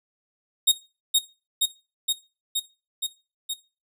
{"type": "tone with echo", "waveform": "sawtooth", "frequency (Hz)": 3729, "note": "A#7", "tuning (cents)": 0, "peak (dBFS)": -11, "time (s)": [0.67, 0.72], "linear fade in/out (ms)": 10, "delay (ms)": 470, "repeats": 6, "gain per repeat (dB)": -2, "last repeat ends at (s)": 3.54, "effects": ["noise-tail reverb RT60 0.3 s tail -18 dB re dry"]}